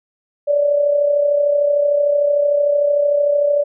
sine tone with amplitude modulation, 579 Hz, D5, 25 cents flat, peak -10 dBFS, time 0.47-3.64 s, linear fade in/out 20 ms, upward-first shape sine, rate 33.3 Hz, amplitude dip 50%, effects none

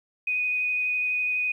sine tone with vibrato, 2489 Hz, D#7, in tune, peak -23 dBFS, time 0.27-1.52 s, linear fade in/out 5 ms, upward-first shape sine, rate 12 Hz, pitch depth 12 cents each way, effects 10-bit

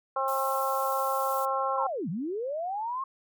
harmonic tone, 267.9 Hz, C4, 41 cents sharp, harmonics 2 / 3 / 4 / 5, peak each -31 / -31 / -29 / -33 dBFS, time 0.16-1.87 s, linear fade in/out 5 ms
violet noise, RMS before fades -39 dBFS, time 0.28-1.45 s, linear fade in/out 0 ms
sine linear two-way sweep, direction down then up, 1095 to 146.83 to 1095 Hz, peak -29 dBFS, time 1.76-3.04 s, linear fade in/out 5 ms, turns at 2.09 s
effects MP3 96 kbps

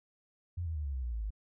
sine tone with pitch steps, 87.31 / 80.99 / 75.13 / 69.7 / 64.66 / 59.98 / 55.64 / 51.62 Hz, F2 / E2 / D2 / C#2 / C2 / B1 / A1 / G#1, 0 / -30 / +40 / +10 / -20 / -50 / +20 / -10 cents, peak -33 dBFS, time 0.57-1.306 s, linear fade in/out 10 ms, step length 92 ms, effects none

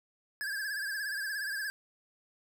square tone with vibrato, 1645 Hz, G#6, 17 cents flat, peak -34 dBFS, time 0.41-1.7 s, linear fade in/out 0 ms, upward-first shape sine, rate 17 Hz, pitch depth 85 cents each way, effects none

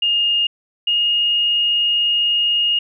sine tone pair in turn, 2836 / 2854 Hz, F7 / F7, +26 / +37 cents, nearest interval unison, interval 11 cents, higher second, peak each -14 dBFS, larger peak neither, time 0.02-0.47 / 0.87-2.79 s, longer second, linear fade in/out 5 ms, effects none

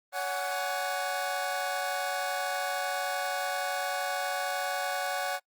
25% pulse chord, C# suspended fourth, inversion none, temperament equal with one note detuned, 564.7 / 740 / 830.6 Hz, C#5 / F#5 / G#5, +32 / 0 / 0 cents, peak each -31 / -28 / -34 dBFS, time 0.12-5.4 s, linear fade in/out 50 ms, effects noise-tail reverb RT60 0.1 s tail -24 dB re dry + Opus 24 kbps

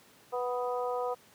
harmonic tone with a mistuned harmonic, 246.9 Hz, B3, in tune, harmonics 2 / 3 / 4 / 5, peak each -32 / -36 / -38 / -40 dBFS, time 0.32-1.15 s, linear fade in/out 20 ms, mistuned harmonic 5, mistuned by +16 cents, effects pink hiss -59 dBFS RMS until 1.34 s + high-pass 150 Hz 12 dB/octave

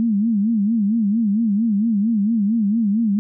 sine tone with vibrato, 215 Hz, A3, 40 cents flat, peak -15 dBFS, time 0-3.19 s, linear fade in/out 0 ms, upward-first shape sine, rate 4.4 Hz, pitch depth 150 cents each way, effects none

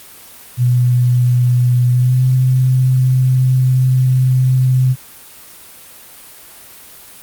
sine tone with pitch glide, 123.47 to 128.79 Hz, B2 to C3, 0 to -27 cents, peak -9 dBFS, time 0.57-4.96 s, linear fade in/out 50 ms, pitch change +73 cents, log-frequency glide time 1.91-2.26 s, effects white hiss -38 dBFS RMS until 7.22 s + Opus 32 kbps

